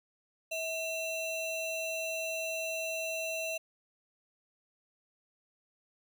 square ring-modulated tone, 1675 Hz, G#6, 14 cents sharp, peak -31 dBFS, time 0.51-3.58 s, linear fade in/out 10 ms, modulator 1030 Hz, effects none

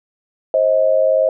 sine tone pair together, 530 / 631.4 Hz, C5 / D#5, +22 / +25 cents, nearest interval minor third, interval 303 cents, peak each -14 dBFS, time 0.54-1.29 s, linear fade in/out 2 ms, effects none

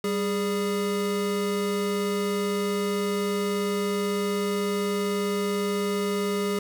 square tone pair together, 196 / 411.7 Hz, G3 / G#4, 0 / -15 cents, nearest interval octave + minor second, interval 1285 cents, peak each -29 / -27 dBFS, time 0.04-6.59 s, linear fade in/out 2 ms, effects none

